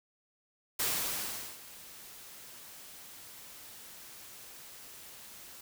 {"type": "noise with ADSR envelope", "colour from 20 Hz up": "white", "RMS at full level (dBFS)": -31, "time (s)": [0.79, 5.61], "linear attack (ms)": 8, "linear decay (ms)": 770, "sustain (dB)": -19, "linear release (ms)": 3, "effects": []}